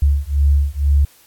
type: beating tone pair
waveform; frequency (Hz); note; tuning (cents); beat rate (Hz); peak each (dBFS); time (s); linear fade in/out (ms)
sine; 70.1 / 72.2; C#2 / D2; +20 / -29; 2.1; -15; 0.02-1.05; 5
effects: white hiss -50 dBFS RMS until 1.26 s + AAC 64 kbps